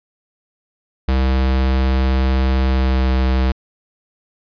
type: tone with pitch glide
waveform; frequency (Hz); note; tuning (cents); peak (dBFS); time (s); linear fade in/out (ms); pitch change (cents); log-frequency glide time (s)
square; 65.41 to 64.73; C2 to C2; 0 to -18; -14; 1.08-3.52; 5; -18; 2.68-3.07
effects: resampled to 11025 Hz